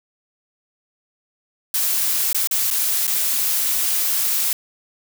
blue noise with dropouts, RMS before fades -20 dBFS, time 1.74-4.53 s, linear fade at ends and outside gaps 2 ms, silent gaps 2.329-2.346 / 2.473-2.511 / 2.704-2.71 / 3.069-3.077 s, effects none

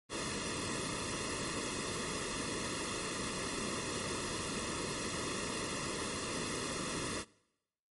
pink noise with comb filter, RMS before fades -38 dBFS, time 0.09-7.25 s, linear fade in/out 50 ms, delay 1.3 ms, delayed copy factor -0.95, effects noise-tail reverb RT60 0.9 s tail -23 dB re dry + MP3 48 kbps

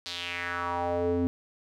square tone with band-pass filter sweep, 87.4 Hz, F2, 2 cents sharp, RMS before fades -30 dBFS, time 0.06-1.27 s, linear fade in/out 0 ms, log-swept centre 4400 to 290 Hz, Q 3.3, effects none

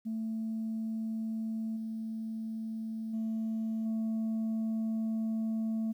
sine tone with level steps, 222.2 Hz, A3, 17 cents sharp, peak -31 / -34 / -29 / -27 dBFS, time 0.05-5.93 s, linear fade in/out 20 ms, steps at 1.76 / 3.13 / 3.85 s, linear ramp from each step 10 ms, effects tanh soft clip ceiling -29 dBFS + 11-bit

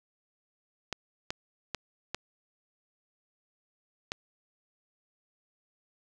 clicks, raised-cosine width 0.2 ms, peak -15 dBFS, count 5, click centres 0.927 / 1.305 / 1.747 / 2.146 / 4.119 s, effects none

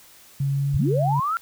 sine tone with pitch glide, 138.59 to 140.69 Hz, C#3 to C#3, 0 to +26 cents, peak -20 dBFS, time 0.4-1.2 s, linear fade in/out 5 ms, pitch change +26 cents, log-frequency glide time 0.54-0.7 s
sine linear sweep, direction up, 48.36 to 1396.9 Hz, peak -21 dBFS, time 0.74-1.37 s, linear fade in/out 0 ms
effects white hiss -50 dBFS RMS until 1.41 s

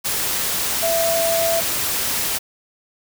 sine tone in noise, 666 Hz, E5, 18 cents sharp, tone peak -18 dBFS, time 0.82-1.61 s, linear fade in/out 20 ms, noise white, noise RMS -22 dBFS, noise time 0.04-2.39 s, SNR +1 dB, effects none

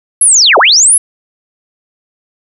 sine linear two-way sweep, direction down then up, 11175 to 349.2 to 11175 Hz, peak -3 dBFS, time 0.21-0.98 s, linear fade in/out 5 ms, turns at 0.58 s, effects none

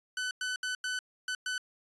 sawtooth tone bursts at uneven times, 1504 Hz, F#6, 28 cents sharp, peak -28 dBFS, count 6, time 0.17-0.31 / 0.41-0.56 / 0.63-0.75 / 0.84-0.99 / 1.28-1.35 / 1.46-1.58 s, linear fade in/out 2 ms, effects resampled to 22050 Hz

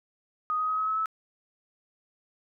sine tone with pitch steps, 1244.5 / 1256.1 / 1267.7 / 1279.5 / 1291.4 / 1303.4 Hz, D#6 / D#6 / D#6 / D#6 / E6 / E6, 0 / +16 / +32 / +48 / -36 / -20 cents, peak -25 dBFS, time 0.5-1.058 s, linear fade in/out 0 ms, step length 93 ms, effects none

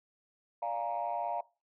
sine chord, Bb dominant seventh, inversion first, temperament equal with one note detuned, 587.3 / 698.5 / 830.6 / 935.6 Hz, D5 / F5 / Ab5 / Bb5, 0 / 0 / 0 / +6 cents, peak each -39 / -34 / -39 / -36 dBFS, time 0.62-1.41 s, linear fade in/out 5 ms, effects noise-tail reverb RT60 0.3 s tail -21 dB re dry + tanh soft clip ceiling -25 dBFS

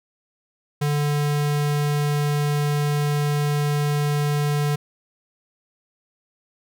square tone, 146.6 Hz, D3, 3 cents flat, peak -20 dBFS, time 0.81-4.76 s, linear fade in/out 10 ms, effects none

